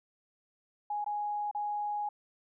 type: tone with dropouts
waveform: sine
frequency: 830.6 Hz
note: G#5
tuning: in tune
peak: -31 dBFS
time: 0.9-2.09 s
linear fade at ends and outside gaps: 5 ms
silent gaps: 1.044-1.062 / 1.513-1.548 s
effects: none